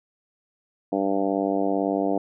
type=harmonic tone; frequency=98 Hz; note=G2; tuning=in tune; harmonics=2 / 3 / 4 / 5 / 6 / 7 / 8 / 9; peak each=-31 / -25 / -30 / -29 / -31 / -28 / -35 / -40 dBFS; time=0.92-2.18 s; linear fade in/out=5 ms; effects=none